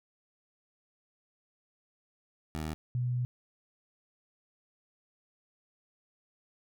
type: tone pair in turn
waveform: 15% pulse / sine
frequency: 77.78 / 123.47 Hz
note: D#2 / B2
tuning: 0 / 0 cents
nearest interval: minor sixth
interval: 800 cents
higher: second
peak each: -28 dBFS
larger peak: neither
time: 2.55-2.74 / 2.95-3.25 s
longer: second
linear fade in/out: 0 ms
effects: none